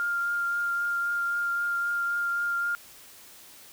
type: tone with vibrato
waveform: sine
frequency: 1400 Hz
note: F6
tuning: 4 cents sharp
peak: -25 dBFS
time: 0-2.75 s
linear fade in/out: 0 ms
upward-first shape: triangle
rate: 3.8 Hz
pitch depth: 14 cents each way
effects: white hiss -50 dBFS RMS until 3.72 s